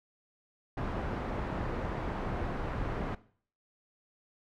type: low-pass noise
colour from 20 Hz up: pink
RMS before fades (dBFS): -35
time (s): 0.77-3.15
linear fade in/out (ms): 5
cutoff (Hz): 1300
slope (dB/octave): 12
effects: noise-tail reverb RT60 0.5 s tail -18 dB re dry